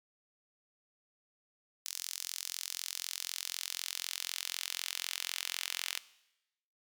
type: tone with high-pass filter sweep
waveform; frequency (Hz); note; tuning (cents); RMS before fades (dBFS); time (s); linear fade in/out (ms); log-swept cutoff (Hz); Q
sawtooth; 44; F1; +14; -40; 1.85-5.99; 10; 5300 to 2900; 1.2
effects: noise-tail reverb RT60 0.9 s tail -18 dB re dry